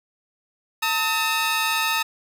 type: tone pair together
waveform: 15% pulse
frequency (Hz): 900.9 / 1274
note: A5 / D#6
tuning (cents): +41 / +41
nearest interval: tritone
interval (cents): 600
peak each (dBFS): -17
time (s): 0.82-2.03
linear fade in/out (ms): 10
effects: none